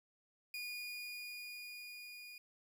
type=tone with level ramp; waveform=30% pulse; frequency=2444 Hz; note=D#7; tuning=32 cents flat; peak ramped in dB=-39 to -48 dBFS; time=0.54-2.38 s; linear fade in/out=2 ms; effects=none